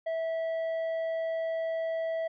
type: tone with tanh clipping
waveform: sine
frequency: 653 Hz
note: E5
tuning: 17 cents flat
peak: -30 dBFS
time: 0.06-2.28 s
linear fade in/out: 10 ms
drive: 6 dB
effects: none